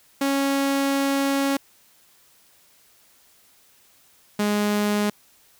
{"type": "tone pair in turn", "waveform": "sawtooth", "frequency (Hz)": [276, 207.6], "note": ["C#4", "G#3"], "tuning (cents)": [-7, 0], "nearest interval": "perfect fourth", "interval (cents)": 493, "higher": "first", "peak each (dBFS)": -16, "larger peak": "neither", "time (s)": [[0.21, 1.57], [4.39, 5.1]], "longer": "first", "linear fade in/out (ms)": 5, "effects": ["white hiss -57 dBFS RMS until 5.59 s"]}